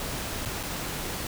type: noise with dropouts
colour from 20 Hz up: pink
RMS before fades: -33 dBFS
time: 0-1.27 s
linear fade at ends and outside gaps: 1 ms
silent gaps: 0.452-0.457 / 0.63-0.634 s
effects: none